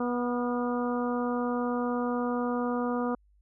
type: harmonic tone with a mistuned harmonic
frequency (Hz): 243.9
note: B3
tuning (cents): -21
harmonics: 1 / 2 / 3 / 4 / 5 / 6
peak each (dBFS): -29 / -32 / -37 / -38 / -37 / -45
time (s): 0-3.15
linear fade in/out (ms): 5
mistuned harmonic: 6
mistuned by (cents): -38
effects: added 50 Hz sine -60 dBFS peak until 3.41 s